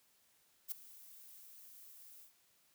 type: noise with ADSR envelope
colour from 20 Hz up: violet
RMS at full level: -38 dBFS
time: 0.68-2.33 s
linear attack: 37 ms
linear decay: 6 ms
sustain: -19 dB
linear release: 120 ms
effects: white hiss -72 dBFS RMS until 2.74 s